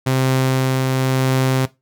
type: tone with tremolo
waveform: sawtooth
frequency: 131.1 Hz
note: C3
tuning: 4 cents sharp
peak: -10 dBFS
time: 0.06-1.66 s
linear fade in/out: 10 ms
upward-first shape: triangle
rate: 0.94 Hz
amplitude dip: 25%
effects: noise-tail reverb RT60 0.2 s tail -17 dB re dry